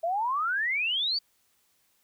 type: exponential sweep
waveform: sine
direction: up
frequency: 645 to 4699 Hz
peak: -25 dBFS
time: 0.03-1.19 s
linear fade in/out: 10 ms
effects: white hiss -69 dBFS RMS until 2.03 s